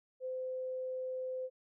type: tone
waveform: sine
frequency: 514 Hz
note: C5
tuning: 31 cents flat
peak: -36 dBFS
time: 0.2-1.5 s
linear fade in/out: 50 ms
effects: none